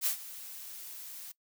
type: noise with ADSR envelope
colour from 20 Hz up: blue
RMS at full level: -28 dBFS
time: 0.01-1.32 s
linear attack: 52 ms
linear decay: 100 ms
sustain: -17 dB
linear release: 7 ms
effects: noise-tail reverb RT60 0.1 s tail -21 dB re dry